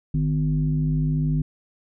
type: tone with frequency modulation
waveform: sine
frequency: 152.7 Hz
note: D#3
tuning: 32 cents flat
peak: -19 dBFS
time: 0.14-1.42 s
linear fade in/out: 5 ms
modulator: 101 Hz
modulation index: 0.72
effects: none